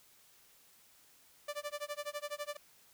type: tone with tremolo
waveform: sawtooth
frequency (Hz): 587.3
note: D5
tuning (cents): 0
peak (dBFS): -32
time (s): 1.48-2.57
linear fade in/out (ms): 5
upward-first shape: sine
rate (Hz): 12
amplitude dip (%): 100
effects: white hiss -64 dBFS RMS until 2.93 s